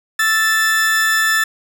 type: tone pair together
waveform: 40% pulse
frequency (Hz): 1318.5 / 1760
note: E6 / A6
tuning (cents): 0 / 0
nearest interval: perfect fourth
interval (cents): 500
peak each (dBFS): -20 / -13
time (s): 0.19-1.44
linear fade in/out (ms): 5
effects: none